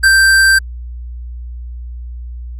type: tone with hard clipping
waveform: sine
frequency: 1568 Hz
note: G6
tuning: in tune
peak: -8 dBFS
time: 0.03-0.59 s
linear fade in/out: 10 ms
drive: 16 dB
effects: added 60 Hz sine -24 dBFS peak until 2.59 s + AAC 64 kbps